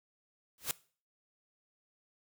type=noise with exponential growth; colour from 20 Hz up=white; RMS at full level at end=-29 dBFS; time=0.58-0.71 s; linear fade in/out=1 ms; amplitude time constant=27 ms; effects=noise-tail reverb RT60 0.4 s tail -20 dB re dry